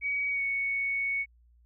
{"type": "tone with pitch glide", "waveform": "sine", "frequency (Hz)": [2262, 2221], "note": ["C#7", "C#7"], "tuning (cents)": [34, 3], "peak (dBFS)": -27, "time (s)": [0.01, 1.26], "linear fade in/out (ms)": 50, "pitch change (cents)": -31, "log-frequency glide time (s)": [0.3, 0.42], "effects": ["added 59 Hz sine -58 dBFS peak until 1.65 s"]}